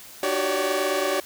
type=tone cluster; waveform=sawtooth; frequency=302.6 / 365.9 / 384.7 / 561 / 590 Hz; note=D#4 / F#4 / G4 / C#5 / D5; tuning=-48 / -19 / -33 / +21 / +8 cents; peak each=-29 / -29 / -23 / -22 / -26 dBFS; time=0.23-1.2 s; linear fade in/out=2 ms; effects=white hiss -44 dBFS RMS until 1.25 s